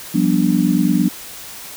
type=chord; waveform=sine; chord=G dominant seventh; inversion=third; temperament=just; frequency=176.4 / 196 / 245 / 294 Hz; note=F3 / G3 / B3 / D4; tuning=+18 / 0 / -14 / +2 cents; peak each=-18 dBFS; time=0.14-1.09 s; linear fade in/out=10 ms; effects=white hiss -34 dBFS RMS until 1.76 s